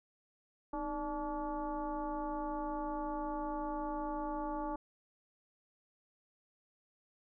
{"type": "tone with frequency modulation", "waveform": "sine", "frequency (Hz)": 587.3, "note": "D5", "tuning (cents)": 0, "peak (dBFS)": -35, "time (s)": [0.73, 4.76], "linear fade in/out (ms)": 5, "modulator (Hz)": 280, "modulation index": 1.7, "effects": []}